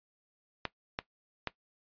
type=clicks; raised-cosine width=0.3 ms; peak=-16 dBFS; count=3; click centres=0.653 / 0.989 / 1.473 s; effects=noise-tail reverb RT60 0.1 s tail -17 dB re dry + resampled to 11025 Hz